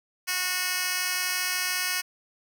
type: tone with high-pass filter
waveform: 10% pulse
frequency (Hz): 365.6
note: F#4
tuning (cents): -21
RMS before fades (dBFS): -28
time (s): 0.27-2.02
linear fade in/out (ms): 20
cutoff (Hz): 2400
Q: 0.68
effects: none